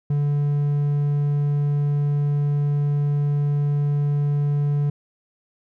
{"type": "tone", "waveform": "triangle", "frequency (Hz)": 144.9, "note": "D3", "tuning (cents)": -23, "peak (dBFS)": -16, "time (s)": [0.1, 4.9], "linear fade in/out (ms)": 5, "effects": []}